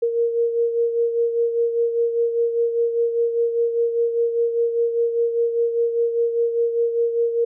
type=beating tone pair; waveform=sine; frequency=466.2 / 471.2 Hz; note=A#4 / A#4; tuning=0 / +19 cents; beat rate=5 Hz; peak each=-18 / -26 dBFS; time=0.02-7.45 s; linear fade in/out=10 ms; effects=none